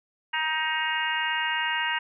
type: harmonic tone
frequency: 314.2 Hz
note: D#4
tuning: 17 cents sharp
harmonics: 3 / 4 / 5 / 6 / 7 / 8 / 9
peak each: -30 / -40 / -31 / -30 / -36 / -38 / -31 dBFS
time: 0.33-1.99 s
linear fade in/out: 10 ms
effects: none